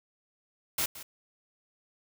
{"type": "noise with echo", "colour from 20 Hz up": "white", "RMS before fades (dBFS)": -29, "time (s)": [0.78, 0.86], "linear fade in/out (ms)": 5, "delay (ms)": 170, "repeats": 1, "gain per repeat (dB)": -15, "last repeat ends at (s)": 1.03, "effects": []}